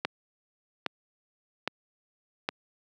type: click train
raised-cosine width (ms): 0.3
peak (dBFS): -11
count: 4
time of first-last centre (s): 0.05-2.489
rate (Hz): 1.23
effects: high-pass 200 Hz 12 dB/octave